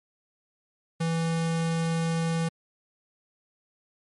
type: tone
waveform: square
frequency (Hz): 164.81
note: E3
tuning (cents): 0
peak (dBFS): -25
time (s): 1-2.49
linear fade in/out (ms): 10
effects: MP3 48 kbps